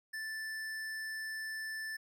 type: tone with tanh clipping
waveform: sine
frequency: 1760 Hz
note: A6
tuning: in tune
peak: -40 dBFS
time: 0.13-1.97 s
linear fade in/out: 10 ms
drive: 17 dB
effects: none